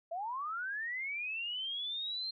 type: linear sweep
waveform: sine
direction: up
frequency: 644 to 4200 Hz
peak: -35 dBFS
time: 0.11-2.31 s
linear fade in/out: 10 ms
effects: MP3 64 kbps